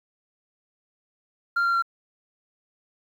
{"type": "tone with pitch steps", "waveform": "sine", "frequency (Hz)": [1390, 1379.6, 1369.3], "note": ["F6", "F6", "F6"], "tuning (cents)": [-9, -22, -35], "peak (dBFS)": -17, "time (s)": [1.56, 1.824], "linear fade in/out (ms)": 10, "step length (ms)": 88, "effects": ["tanh soft clip ceiling -19 dBFS", "9-bit"]}